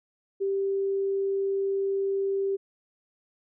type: tone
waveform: sine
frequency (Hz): 392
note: G4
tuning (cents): 0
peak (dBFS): -24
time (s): 0.4-2.57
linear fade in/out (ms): 20
effects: none